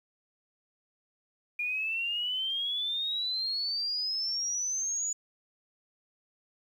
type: exponential sweep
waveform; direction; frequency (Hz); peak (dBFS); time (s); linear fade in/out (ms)
sine; up; 2415 to 6930; -29; 1.59-5.13; 5
effects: 10-bit